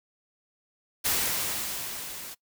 white noise with level ramp, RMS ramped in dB -25 to -41 dBFS, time 1.04-2.35 s, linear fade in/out 20 ms, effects noise-tail reverb RT60 0.1 s tail -21 dB re dry

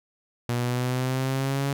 sawtooth exponential sweep, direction up, 120 to 140.2 Hz, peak -20 dBFS, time 0.49-1.73 s, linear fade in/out 0 ms, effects none

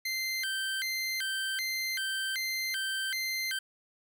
25% pulse tone with vibrato, 1800 Hz, A6, 39 cents sharp, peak -27 dBFS, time 0.05-3.59 s, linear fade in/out 5 ms, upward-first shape square, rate 1.3 Hz, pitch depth 250 cents each way, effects none

